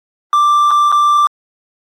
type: tone with dropouts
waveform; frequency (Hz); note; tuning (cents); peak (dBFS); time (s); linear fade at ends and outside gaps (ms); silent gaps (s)
triangle; 1178; D6; +5; -6; 0.33-1.27; 1; 0.709-0.713 / 0.918-0.924
effects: AAC 48 kbps